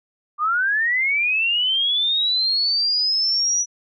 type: linear sweep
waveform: sine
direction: up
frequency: 1173 to 5900 Hz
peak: -17 dBFS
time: 0.38-3.66 s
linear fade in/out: 50 ms
effects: none